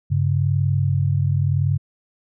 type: tone pair together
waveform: sine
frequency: 98.5 / 139.3 Hz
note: G2 / C#3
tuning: +9 / +9 cents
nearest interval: tritone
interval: 600 cents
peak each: -19 dBFS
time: 0.1-1.78 s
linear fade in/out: 20 ms
effects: none